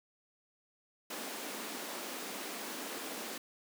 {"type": "high-pass noise", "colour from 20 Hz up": "pink", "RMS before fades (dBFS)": -42, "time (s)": [1.1, 3.38], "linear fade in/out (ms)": 5, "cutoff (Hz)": 210, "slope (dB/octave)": 48, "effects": []}